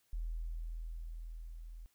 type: tone with level ramp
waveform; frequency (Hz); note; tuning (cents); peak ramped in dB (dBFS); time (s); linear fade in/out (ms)
sine; 41; E1; -9; -35 to -46; 0.13-1.86; 0
effects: white hiss -75 dBFS RMS until 1.94 s